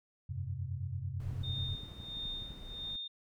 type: chord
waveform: sine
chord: F suspended second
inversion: none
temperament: equal with one note detuned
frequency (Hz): 88.94 / 98 / 130.81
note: F2 / G2 / C3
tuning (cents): +32 / 0 / 0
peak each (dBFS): -40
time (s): 0.29-1.75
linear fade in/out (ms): 10
type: noise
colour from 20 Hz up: brown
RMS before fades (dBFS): -48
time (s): 1.2-2.96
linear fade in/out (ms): 2
type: click train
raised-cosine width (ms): 5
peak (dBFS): -36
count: 15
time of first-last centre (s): 1.33-2.506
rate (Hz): 11.9
type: tone with tremolo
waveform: sine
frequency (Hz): 3650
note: A#7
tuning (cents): -37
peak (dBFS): -37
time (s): 1.43-3.08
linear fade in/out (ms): 10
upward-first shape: sine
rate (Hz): 1.5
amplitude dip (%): 85
effects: none